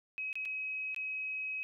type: tone with dropouts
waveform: sine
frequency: 2545 Hz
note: D#7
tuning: 39 cents sharp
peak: -35 dBFS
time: 0.18-1.63 s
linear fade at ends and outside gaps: 0 ms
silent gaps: 0.329-0.355 / 0.452-0.456 / 0.946-0.963 s
effects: none